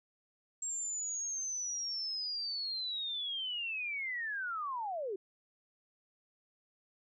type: linear sweep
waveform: sine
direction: down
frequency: 7530 to 360.7 Hz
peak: -35 dBFS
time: 0.62-5.16 s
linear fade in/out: 5 ms
effects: none